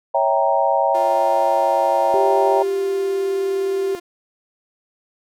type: chord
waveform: sine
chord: C# diminished seventh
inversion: none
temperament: equal with one note detuned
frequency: 554.4 / 653.2 / 784 / 932.3 Hz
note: C#5 / E5 / G5 / Bb5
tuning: 0 / -16 / 0 / 0 cents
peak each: -20 dBFS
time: 0.14-2.63 s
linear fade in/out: 10 ms
type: tone with vibrato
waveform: sawtooth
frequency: 350 Hz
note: F4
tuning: 4 cents sharp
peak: -27 dBFS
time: 0.94-4 s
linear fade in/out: 10 ms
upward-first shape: sine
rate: 19 Hz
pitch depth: 17 cents each way
type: tone with pitch glide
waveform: sine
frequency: 392 to 388.6 Hz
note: G4 to G4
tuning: 0 to -15 cents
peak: -18 dBFS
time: 2.14-3.95 s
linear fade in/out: 0 ms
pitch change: -15 cents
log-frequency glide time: 2.56-3.49 s
effects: none